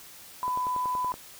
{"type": "tone", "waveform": "sine", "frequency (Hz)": 1000, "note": "B5", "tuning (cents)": 21, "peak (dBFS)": -26, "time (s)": [0.43, 1.12], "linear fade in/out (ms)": 0}
{"type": "click train", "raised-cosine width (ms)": 1, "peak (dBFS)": -25, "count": 8, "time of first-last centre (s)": [0.48, 1.14], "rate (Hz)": 10.6}
{"effects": ["white hiss -48 dBFS RMS until 1.39 s"]}